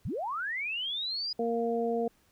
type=linear sweep; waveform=sine; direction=up; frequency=61.74 to 4978 Hz; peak=-31 dBFS; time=0.05-1.33 s; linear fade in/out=5 ms
type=harmonic tone; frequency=232.4 Hz; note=A#3; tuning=5 cents flat; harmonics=1 / 2 / 3; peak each=-33 / -29 / -34 dBFS; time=1.39-2.08 s; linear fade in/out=5 ms
effects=pink hiss -67 dBFS RMS until 2.31 s